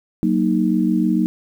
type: chord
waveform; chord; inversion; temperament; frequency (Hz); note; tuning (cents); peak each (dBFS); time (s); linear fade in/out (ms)
sine; D# minor; first; just; 186.68 / 233.3 / 311.1; F#3 / A#3 / D#4; +16 / +2 / 0; -19; 0.23-1.26; 0
effects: 8-bit